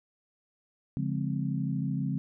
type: chord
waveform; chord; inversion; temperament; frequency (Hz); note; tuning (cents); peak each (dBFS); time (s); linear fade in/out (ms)
sine; Db major seventh; none; equal with one note detuned; 141.99 / 174.61 / 207.7 / 261.6; Db3 / F3 / Ab3 / C4; +42 / 0 / 0 / 0; -31 / -34 / -35 / -35; 0.97-2.18; 0
effects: none